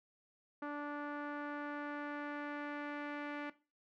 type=tone with low-pass filter sweep; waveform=sawtooth; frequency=291.9 Hz; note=D4; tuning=10 cents flat; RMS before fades=-42 dBFS; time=0.62-3.5 s; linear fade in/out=5 ms; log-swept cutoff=1400 to 2100 Hz; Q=2.1; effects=noise-tail reverb RT60 0.3 s tail -17 dB re dry

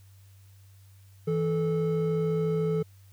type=tone pair together; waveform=triangle; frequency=162.9 / 434.9 Hz; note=E3 / A4; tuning=-20 / -20 cents; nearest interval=octave + perfect fourth; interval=1700 cents; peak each=-25 dBFS; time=1.27-2.83 s; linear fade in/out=10 ms; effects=added 97 Hz sine -51 dBFS peak until 3.12 s + white hiss -64 dBFS RMS until 3.12 s

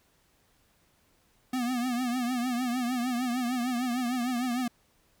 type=tone with vibrato; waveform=square; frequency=246.9 Hz; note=B3; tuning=in tune; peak=-28 dBFS; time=1.53-4.68 s; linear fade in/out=5 ms; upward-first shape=triangle; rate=6.6 Hz; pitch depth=100 cents each way; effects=pink hiss -67 dBFS RMS until 5.2 s

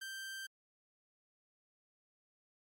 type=tone; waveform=sawtooth; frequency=1568 Hz; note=G6; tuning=in tune; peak=-39 dBFS; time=0.01-0.47 s; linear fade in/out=10 ms; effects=MP3 64 kbps

